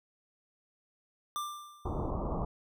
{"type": "tone with exponential decay", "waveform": "square", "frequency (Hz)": 1185, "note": "D6", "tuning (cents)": 15, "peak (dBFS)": -32, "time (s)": [1.36, 2.1], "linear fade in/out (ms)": 0, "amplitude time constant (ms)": 160}
{"type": "low-pass noise", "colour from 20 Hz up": "pink", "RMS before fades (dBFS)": -34, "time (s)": [1.85, 2.45], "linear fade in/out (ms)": 5, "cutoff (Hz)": 1200, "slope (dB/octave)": 96}
{"effects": []}